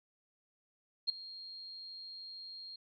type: tone with ADSR envelope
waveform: sine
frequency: 4231 Hz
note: C8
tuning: 19 cents sharp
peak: -26 dBFS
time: 1.07-2.76 s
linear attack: 24 ms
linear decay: 8 ms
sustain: -19 dB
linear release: 6 ms
effects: none